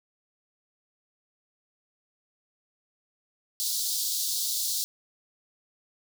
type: high-pass noise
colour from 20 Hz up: pink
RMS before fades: -29 dBFS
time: 3.6-4.84 s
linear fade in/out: 0 ms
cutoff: 3800 Hz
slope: 48 dB/octave
effects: none